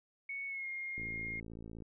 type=tone with pitch glide; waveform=sine; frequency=2217 to 2132 Hz; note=C#7 to C7; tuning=0 to +32 cents; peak=-38 dBFS; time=0.29-1.4 s; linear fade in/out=5 ms; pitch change=-68 cents; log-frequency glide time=0.47-0.68 s
type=click train; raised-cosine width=3 ms; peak=-35 dBFS; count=48; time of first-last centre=0.98-1.822 s; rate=55.8 Hz
effects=none